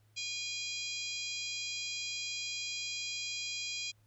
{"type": "harmonic tone", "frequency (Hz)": 813, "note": "G#5", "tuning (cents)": -37, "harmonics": [3, 4, 5, 6, 7, 8, 9], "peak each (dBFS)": [-41, -43, -44, -43, -49, -48, -47], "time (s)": [0.16, 3.92], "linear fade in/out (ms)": 20, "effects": ["added 106 Hz sine -64 dBFS peak until 4.06 s", "pink hiss -74 dBFS RMS until 4.06 s"]}